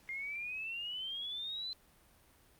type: exponential sweep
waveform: sine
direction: up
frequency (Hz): 2105 to 4091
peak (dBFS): -38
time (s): 0.09-1.73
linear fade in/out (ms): 0
effects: pink hiss -65 dBFS RMS until 2.59 s + Opus 48 kbps